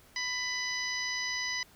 harmonic tone, 996 Hz, B5, 14 cents sharp, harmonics 1 / 2 / 3 / 4 / 5 / 6, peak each -44 / -34 / -43 / -42 / -37 / -41 dBFS, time 0.16-1.63 s, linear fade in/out 2 ms, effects pink hiss -59 dBFS RMS until 1.75 s

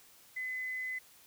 sine tone, 2025 Hz, B6, 43 cents sharp, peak -35 dBFS, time 0.36-0.99 s, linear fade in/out 10 ms, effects white hiss -60 dBFS RMS until 1.26 s

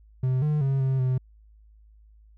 triangle tone with pitch steps, 128.8 / 150.8 / 135.7 / 132.8 / 128.6 Hz, C3 / D3 / C#3 / C3 / C3, -27 / +46 / -36 / +26 / -30 cents, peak -19 dBFS, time 0.23-1.18 s, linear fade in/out 5 ms, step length 190 ms, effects added 53 Hz sine -51 dBFS peak until 2.37 s

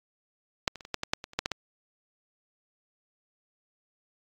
clicks, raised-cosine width 0.2 ms, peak -6 / -24 / -27 / -25 / -11 / -13 / -7 / -21 / -30 / -8 / -10 / -12 dBFS, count 12, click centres 0.678 / 0.757 / 0.808 / 0.851 / 0.943 / 1.034 / 1.135 / 1.241 / 1.334 / 1.39 / 1.459 / 1.517 s, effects AAC 48 kbps

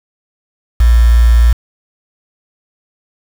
sine tone with quantisation, 58.27 Hz, A#1, in tune, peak -4 dBFS, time 0.8-1.53 s, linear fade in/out 5 ms, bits 4, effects none

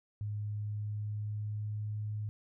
sine tone with pitch glide, 104.5 to 105.96 Hz, G#2 to G#2, +11 to +35 cents, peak -34 dBFS, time 0.21-2.29 s, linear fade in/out 0 ms, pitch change +24 cents, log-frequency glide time 0.36-2 s, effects none

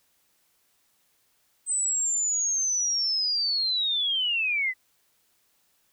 sine linear sweep, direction down, 8200 to 1972 Hz, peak -23 dBFS, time 1.66-4.74 s, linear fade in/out 50 ms, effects white hiss -68 dBFS RMS until 5.92 s

